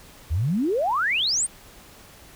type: exponential sweep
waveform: sine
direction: up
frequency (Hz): 70.6 to 9397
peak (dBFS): -20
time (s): 0.3-1.47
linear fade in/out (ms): 20
effects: pink hiss -48 dBFS RMS until 2.35 s